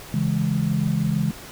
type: chord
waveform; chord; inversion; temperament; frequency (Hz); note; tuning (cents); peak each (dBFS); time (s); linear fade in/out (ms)
sine; C# minor; none; equal; 138.59 / 164.81 / 207.7; C#3 / E3 / G#3; 0 / 0 / 0; -24 / -23 / -24; 0.14-1.31; 2
effects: pink hiss -40 dBFS RMS until 1.51 s